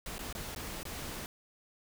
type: noise with dropouts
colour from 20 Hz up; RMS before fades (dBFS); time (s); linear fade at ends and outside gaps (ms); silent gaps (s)
pink; -41; 0.06-1.26; 1; 0.182-0.191 / 0.327-0.35 / 0.549-0.561 / 0.831-0.853
effects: none